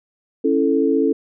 sine chord, A major, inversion first, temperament just, 275 / 330 / 440 Hz, C#4 / E4 / A4, -14 / +2 / 0 cents, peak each -18 / -20 / -18 dBFS, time 0.44-1.13 s, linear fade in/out 10 ms, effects none

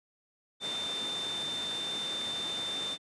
sine tone in noise, 3576 Hz, A7, 27 cents sharp, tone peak -33 dBFS, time 0.6-2.98 s, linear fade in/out 50 ms, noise pink, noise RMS -40 dBFS, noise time 0.6-2.98 s, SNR +4 dB, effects high-pass 200 Hz 12 dB/octave + resampled to 22050 Hz

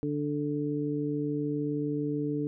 harmonic tone, 146.83 Hz, D3, in tune, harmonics 1 / 2 / 3, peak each -34 / -30 / -34 dBFS, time 0.03-2.47 s, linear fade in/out 0 ms, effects none

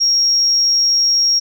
sine tone, 5588 Hz, F8, in tune, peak -10 dBFS, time 0-1.4 s, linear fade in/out 20 ms, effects tanh soft clip ceiling -6 dBFS

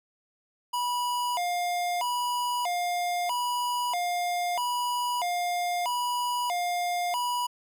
square tone with vibrato, 830.6 Hz, G#5, in tune, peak -27 dBFS, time 0.73-7.47 s, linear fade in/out 10 ms, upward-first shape square, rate 0.78 Hz, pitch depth 280 cents each way, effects none

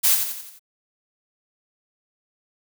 blue noise with echo, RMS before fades -17 dBFS, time 0.03-0.16 s, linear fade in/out 20 ms, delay 87 ms, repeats 5, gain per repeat -6 dB, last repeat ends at 0.595 s, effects none

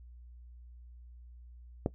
click, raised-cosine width 2 ms, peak -15 dBFS, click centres 1.861 s, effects noise-tail reverb RT60 0.1 s tail -17 dB re dry + added 60 Hz sine -49 dBFS peak until 1.94 s

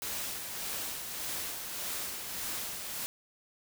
white noise with tremolo, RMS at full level -36 dBFS, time 0.02-3.06 s, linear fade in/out 0 ms, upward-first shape sine, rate 1.7 Hz, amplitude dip 40%, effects none

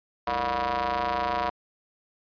sawtooth ring-modulated tone, 128.1 Hz, C3, 36 cents flat, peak -18 dBFS, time 0.27-1.5 s, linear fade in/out 5 ms, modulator 846 Hz, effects resampled to 11025 Hz

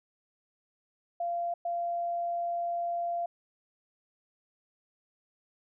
sine tone bursts at uneven times, 690 Hz, F5, 21 cents flat, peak -29 dBFS, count 2, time 1.2-1.54 / 1.65-3.26 s, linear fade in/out 5 ms, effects none

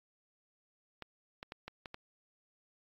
clicks, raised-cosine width 0.3 ms, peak -27 dBFS, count 6, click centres 1.023 / 1.429 / 1.521 / 1.68 / 1.858 / 1.944 s, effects AAC 48 kbps

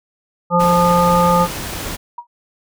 harmonic tone, 174.61 Hz, F3, in tune, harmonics 1 / 3 / 5 / 7, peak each -16 / -16 / -16 / -16 dBFS, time 0.5-1.48 s, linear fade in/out 50 ms
pink noise, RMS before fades -26 dBFS, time 0.59-1.97 s, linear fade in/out 20 ms
sine tone with exponential decay, 955 Hz, A#5, 42 cents sharp, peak -22 dBFS, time 2.18-2.27 s, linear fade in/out 5 ms, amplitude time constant 19 ms
effects none

